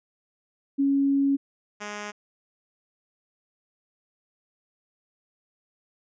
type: tone pair in turn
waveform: sine / 5% pulse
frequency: 277.2 / 207.7 Hz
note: C#4 / G#3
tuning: 0 / 0 cents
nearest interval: perfect fourth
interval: 500 cents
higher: first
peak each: -19 / -22 dBFS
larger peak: first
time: 0.78-1.37 / 1.8-2.12 s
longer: first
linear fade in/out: 20 ms
effects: resampled to 16000 Hz